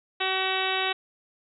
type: harmonic tone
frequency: 378.7 Hz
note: F#4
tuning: 40 cents sharp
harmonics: 1 / 2 / 3 / 4 / 5 / 6 / 7 / 8 / 9 / 10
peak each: -33 / -31 / -34 / -34 / -34 / -35 / -32 / -34 / -36 / -33 dBFS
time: 0.2-0.93 s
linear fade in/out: 10 ms
effects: none